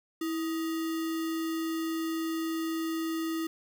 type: tone with sample-and-hold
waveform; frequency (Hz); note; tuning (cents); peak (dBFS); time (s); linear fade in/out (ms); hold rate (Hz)
sine; 325.7; E4; -21; -29; 0.21-3.47; 5; 1575
effects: none